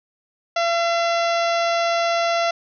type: harmonic tone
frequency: 679 Hz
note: F5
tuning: 49 cents flat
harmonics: 1 / 2 / 3 / 4 / 5 / 6 / 7 / 8 / 9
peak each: -19 / -25 / -29 / -31 / -33 / -35 / -36 / -37 / -38 dBFS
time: 0.56-2.51 s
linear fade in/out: 5 ms
effects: none